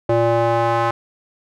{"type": "tone with band-pass filter sweep", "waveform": "square", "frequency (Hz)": 116.54, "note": "A#2", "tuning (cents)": 0, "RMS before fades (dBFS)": -17, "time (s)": [0.09, 0.91], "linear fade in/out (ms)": 5, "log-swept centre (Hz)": [530, 1000], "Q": 1.8, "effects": []}